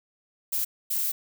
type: noise bursts at uneven times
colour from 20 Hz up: violet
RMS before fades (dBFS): -27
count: 2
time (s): 0.52-0.65 / 0.9-1.12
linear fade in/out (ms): 10
effects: none